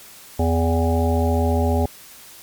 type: harmonic tone with a mistuned harmonic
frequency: 82.6 Hz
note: E2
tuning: 4 cents sharp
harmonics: 1 / 3 / 5 / 7 / 9 / 10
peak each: -18 / -23 / -25 / -26 / -28 / -28 dBFS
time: 0.39-1.86 s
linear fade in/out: 5 ms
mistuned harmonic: 10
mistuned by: -17 cents
effects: white hiss -43 dBFS RMS until 2.42 s + MP3 96 kbps